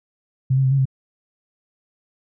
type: tone with pitch steps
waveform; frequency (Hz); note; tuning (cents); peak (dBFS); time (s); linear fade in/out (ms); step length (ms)
sine; 131.1 / 134.3 / 131 / 137.5 / 132.6; C3 / C3 / C3 / C#3 / C3; +4 / +46 / +2 / -14 / +23; -14; 0.5-0.855; 10; 71
effects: none